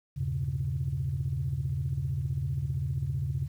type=tone cluster; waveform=sine; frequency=79.3 / 97.4 / 122.2 / 137.5 Hz; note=D#2 / G2 / B2 / C#3; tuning=+33 / -11 / -18 / -14 cents; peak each=-35 / -35 / -35 / -30 dBFS; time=0.16-3.48 s; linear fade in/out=20 ms; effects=tanh soft clip ceiling -20 dBFS + 10-bit